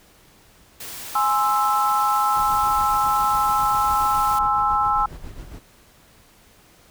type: noise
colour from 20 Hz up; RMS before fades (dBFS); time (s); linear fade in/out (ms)
white; -35; 0.8-4.39; 5
type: chord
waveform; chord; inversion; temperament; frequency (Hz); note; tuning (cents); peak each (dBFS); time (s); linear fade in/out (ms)
sine; Ab augmented; none; equal; 830.6 / 1046.5 / 1318.5; Ab5 / C6 / E6; 0 / 0 / 0; -21 / -24 / -20; 1.15-5.06; 5
type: noise with tremolo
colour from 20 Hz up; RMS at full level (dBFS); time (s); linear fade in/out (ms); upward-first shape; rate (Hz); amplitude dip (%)
brown; -34; 2.36-5.59; 2; sine; 7.3; 60
effects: pink hiss -53 dBFS RMS until 6.9 s